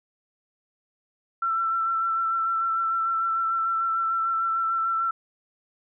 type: tone with vibrato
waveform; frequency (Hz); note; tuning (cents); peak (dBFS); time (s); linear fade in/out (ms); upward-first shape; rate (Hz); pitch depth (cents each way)
sine; 1342; E6; +31; -22; 1.42-5.11; 5; sine; 6.7; 21
effects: none